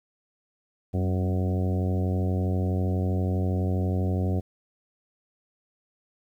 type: harmonic tone with a mistuned harmonic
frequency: 92.3 Hz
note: F#2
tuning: 4 cents flat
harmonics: 1 / 2 / 3 / 4 / 5 / 6 / 7 / 8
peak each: -24 / -30 / -34 / -36 / -38 / -40 / -41 / -42 dBFS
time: 0.93-4.41 s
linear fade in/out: 20 ms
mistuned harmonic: 2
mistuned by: +40 cents
effects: 10-bit